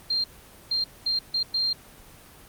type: tone bursts at uneven times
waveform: sine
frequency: 4186 Hz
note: C8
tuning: in tune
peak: -22 dBFS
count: 5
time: 0.1-0.24 / 0.71-0.84 / 1.06-1.19 / 1.34-1.43 / 1.54-1.73 s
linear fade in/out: 5 ms
effects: pink hiss -49 dBFS RMS until 2.48 s + Opus 24 kbps